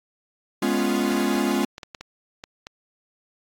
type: chord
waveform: 45% pulse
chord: C# dominant seventh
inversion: second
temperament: equal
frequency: 207.7 / 246.9 / 277.2 / 349.2 Hz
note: G#3 / B3 / C#4 / E#4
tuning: 0 / 0 / 0 / 0 cents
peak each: -26 dBFS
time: 0.62-1.65 s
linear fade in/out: 5 ms
type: clicks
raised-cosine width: 0.2 ms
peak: -19 dBFS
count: 9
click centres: 0.995 / 1.119 / 1.358 / 1.781 / 1.832 / 1.948 / 2.01 / 2.439 / 2.669 s
effects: AAC 64 kbps